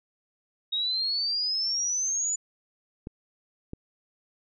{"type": "exponential sweep", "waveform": "sine", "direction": "up", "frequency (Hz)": [3749, 7010], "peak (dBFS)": -25, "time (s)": [0.72, 2.36], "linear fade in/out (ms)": 10}
{"type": "clicks", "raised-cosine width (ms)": 3, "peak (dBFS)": -23, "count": 2, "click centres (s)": [3.071, 3.734]}
{"effects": []}